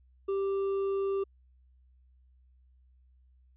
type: tone with hard clipping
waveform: triangle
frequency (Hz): 392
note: G4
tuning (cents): 0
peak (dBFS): -29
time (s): 0.28-1.24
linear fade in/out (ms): 10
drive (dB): 8
effects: added 63 Hz sine -59 dBFS peak until 3.56 s + resampled to 8000 Hz